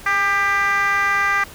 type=tone with frequency modulation; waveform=sine; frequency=1588 Hz; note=G6; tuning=22 cents sharp; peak=-13 dBFS; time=0.06-1.44 s; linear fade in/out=5 ms; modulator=392 Hz; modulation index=1.5; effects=tanh soft clip ceiling -14 dBFS + pink hiss -40 dBFS RMS until 1.54 s